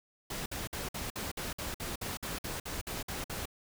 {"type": "noise bursts", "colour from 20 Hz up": "pink", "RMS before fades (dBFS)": -38, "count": 15, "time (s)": [0.3, 3.456], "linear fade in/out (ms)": 5, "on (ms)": 160, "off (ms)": 54, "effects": []}